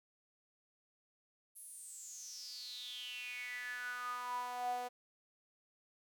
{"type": "tone with high-pass filter sweep", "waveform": "sawtooth", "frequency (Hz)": 246.9, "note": "B3", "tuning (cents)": 0, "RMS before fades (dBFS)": -44, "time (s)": [1.55, 4.89], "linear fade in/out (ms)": 20, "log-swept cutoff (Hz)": [11000, 620], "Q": 9.5, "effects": []}